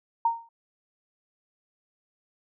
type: tone with exponential decay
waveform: sine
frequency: 924 Hz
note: A#5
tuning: 16 cents flat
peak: -17 dBFS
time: 0.25-0.49 s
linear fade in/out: 5 ms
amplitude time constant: 51 ms
effects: none